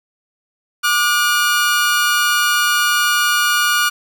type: tone pair together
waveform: sawtooth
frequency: 1183 / 1441.6 Hz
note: D6 / F#6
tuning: +12 / -45 cents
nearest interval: minor third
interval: 343 cents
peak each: -15 / -11 dBFS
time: 0.83-3.9 s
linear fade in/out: 20 ms
effects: none